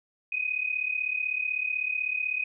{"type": "tone pair together", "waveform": "sine", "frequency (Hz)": [2489, 2525], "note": ["D#7", "D#7"], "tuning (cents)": [0, 25], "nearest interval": "unison", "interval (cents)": 25, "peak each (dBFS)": [-29, -30], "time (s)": [0.32, 2.44], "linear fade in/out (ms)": 5, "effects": []}